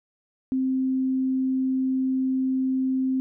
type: tone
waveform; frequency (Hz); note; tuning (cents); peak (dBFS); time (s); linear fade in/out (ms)
sine; 261.6; C4; 0; -21; 0.52-3.2; 0
effects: none